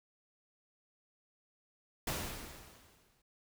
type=noise with exponential decay; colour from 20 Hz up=pink; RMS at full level=-35 dBFS; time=2.07-3.22 s; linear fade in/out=5 ms; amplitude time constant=250 ms; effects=none